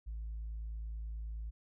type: tone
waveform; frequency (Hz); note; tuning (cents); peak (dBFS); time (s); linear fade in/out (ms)
sine; 54.7; A1; -9; -37; 0.06-1.51; 20
effects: tanh soft clip ceiling -36 dBFS